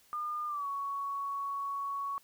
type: tone with pitch glide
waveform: sine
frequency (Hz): 1210 to 1116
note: D#6 to C#6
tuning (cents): -49 to +11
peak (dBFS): -33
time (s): 0.13-2.18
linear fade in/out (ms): 0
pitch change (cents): -140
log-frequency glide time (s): 0.47-0.67
effects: white hiss -64 dBFS RMS until 2.23 s